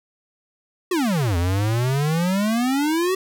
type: exponential two-way sweep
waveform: square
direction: down then up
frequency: 384.9 to 83.5 to 384.9 Hz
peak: -19 dBFS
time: 0.91-3.15 s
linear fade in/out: 5 ms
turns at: 1.37 s
effects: none